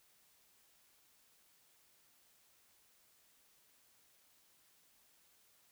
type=silence; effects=white hiss -70 dBFS RMS until 5.71 s